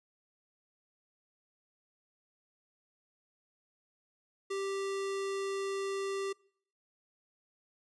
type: tone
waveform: square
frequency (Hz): 392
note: G4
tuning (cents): 0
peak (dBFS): -34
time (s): 4.5-6.33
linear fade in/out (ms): 10
effects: noise-tail reverb RT60 0.6 s tail -25 dB re dry + resampled to 22050 Hz